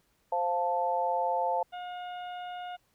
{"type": "chord", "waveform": "sine", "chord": "F major", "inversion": "second", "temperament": "equal", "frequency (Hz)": [523.3, 698.5, 880], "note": ["C5", "F5", "A5"], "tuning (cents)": [0, 0, 0], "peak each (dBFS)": [-32, -31, -29], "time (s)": [0.32, 1.63], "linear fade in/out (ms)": 5}
{"type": "harmonic tone", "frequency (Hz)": 717, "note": "F5", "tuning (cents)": 45, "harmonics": [1, 2, 3, 4, 5], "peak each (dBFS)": [-37, -47, -56, -50, -56], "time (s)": [1.72, 2.77], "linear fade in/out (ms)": 20}
{"effects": ["pink hiss -71 dBFS RMS until 2.94 s"]}